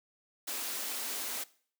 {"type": "high-pass noise", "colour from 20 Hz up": "white", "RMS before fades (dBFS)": -37, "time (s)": [0.47, 1.44], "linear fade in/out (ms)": 10, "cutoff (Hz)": 220, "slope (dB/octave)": 48, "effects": ["noise-tail reverb RT60 0.5 s tail -20 dB re dry"]}